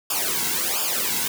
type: noise with flanger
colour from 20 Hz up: white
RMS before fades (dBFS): -24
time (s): 0.1-1.28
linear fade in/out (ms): 5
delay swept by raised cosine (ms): 0.49 to 1.69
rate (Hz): 1.4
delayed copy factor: -0.95
effects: none